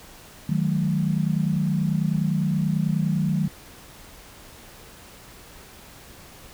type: chord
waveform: sine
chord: D# diminished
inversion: none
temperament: equal with one note detuned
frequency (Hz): 155.56 / 185 / 215.7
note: D#3 / F#3 / A3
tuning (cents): 0 / 0 / -34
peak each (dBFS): -23 / -24 / -28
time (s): 0.49-3.48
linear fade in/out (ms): 5
effects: pink hiss -46 dBFS RMS until 6.53 s